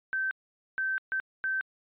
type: tone bursts at uneven times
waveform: sine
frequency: 1549 Hz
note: G6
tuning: 21 cents flat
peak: -27 dBFS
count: 4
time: 0.13-0.31 / 0.78-0.98 / 1.12-1.2 / 1.44-1.61 s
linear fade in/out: 0 ms
effects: resampled to 8000 Hz